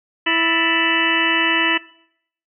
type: harmonic tone with a mistuned harmonic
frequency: 329.6 Hz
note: E4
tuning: in tune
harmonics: 1 / 2 / 3 / 4 / 5 / 6 / 7 / 8 / 9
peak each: -24 / -31 / -25 / -28 / -23 / -22 / -31 / -22 / -22 dBFS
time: 0.26-1.78 s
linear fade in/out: 10 ms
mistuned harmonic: 5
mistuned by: +120 cents
effects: noise-tail reverb RT60 0.7 s tail -21 dB re dry